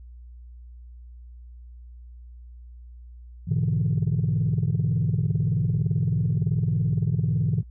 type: chord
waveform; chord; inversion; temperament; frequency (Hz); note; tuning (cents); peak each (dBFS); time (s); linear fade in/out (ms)
sine; E dominant seventh; first; equal; 103.83 / 123.47 / 146.83 / 164.81; G#2 / B2 / D3 / E3; 0 / 0 / 0 / 0; -25; 3.47-7.63; 20
effects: tanh soft clip ceiling -15 dBFS + added 60 Hz sine -41 dBFS peak until 7.7 s